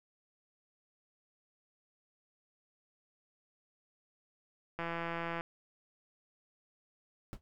click train, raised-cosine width 0.5 ms, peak -23 dBFS, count 105, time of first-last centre 4.79-5.409 s, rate 168 Hz
brown noise with exponential decay, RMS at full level -36 dBFS, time 7.33-7.41 s, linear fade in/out 0 ms, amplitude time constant 17 ms
effects none

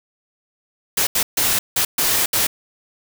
white noise bursts at uneven times, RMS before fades -18 dBFS, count 6, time 0.97-1.07 / 1.15-1.23 / 1.37-1.59 / 1.76-1.85 / 1.98-2.26 / 2.33-2.47 s, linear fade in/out 5 ms, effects none

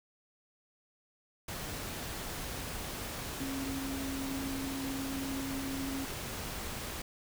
sine tone in noise, 270.5 Hz, C#4, 42 cents flat, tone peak -36 dBFS, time 3.4-6.05 s, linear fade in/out 5 ms, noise pink, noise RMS -40 dBFS, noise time 1.48-7.02 s, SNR +1 dB, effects none

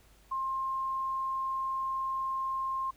sine tone, 1061 Hz, C6, 24 cents sharp, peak -30 dBFS, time 0.31-2.91 s, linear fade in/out 10 ms, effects added 50 Hz sine -60 dBFS peak until 2.96 s + pink hiss -63 dBFS RMS until 2.96 s

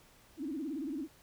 sine tone with vibrato, 293.7 Hz, D4, in tune, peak -35 dBFS, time 0.37-1.08 s, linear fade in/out 50 ms, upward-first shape sine, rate 18 Hz, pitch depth 210 cents each way, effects pink hiss -62 dBFS RMS until 1.22 s

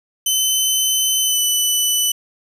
15% pulse tone with pitch glide, 3046 to 2987 Hz, F#7 to F#7, +50 to +16 cents, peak -8 dBFS, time 0.26-2.12 s, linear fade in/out 5 ms, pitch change -34 cents, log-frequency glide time 1.23-1.4 s, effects none

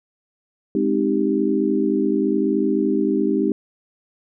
sine chord, Ab major seventh, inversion none, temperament equal, 207.7 / 261.6 / 311.1 / 392 Hz, Ab3 / C4 / Eb4 / G4, 0 / 0 / 0 / 0 cents, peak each -23 / -23 / -21 / -22 dBFS, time 0.75-3.52 s, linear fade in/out 2 ms, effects none

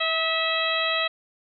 harmonic tone with a mistuned harmonic, 650 Hz, E5, 24 cents flat, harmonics 1 / 2 / 3 / 4 / 5 / 6, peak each -29 / -29 / -29 / -29 / -29 / -29 dBFS, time 0-1.08 s, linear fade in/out 10 ms, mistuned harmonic 2, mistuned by -25 cents, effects none

